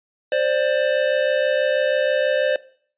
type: tone pair together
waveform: square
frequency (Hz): 525 / 591.2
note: C5 / D5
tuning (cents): +6 / +11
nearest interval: major second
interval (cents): 205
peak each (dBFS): -21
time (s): 0.32-2.56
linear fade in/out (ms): 2
effects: noise-tail reverb RT60 0.5 s tail -19 dB re dry + resampled to 8000 Hz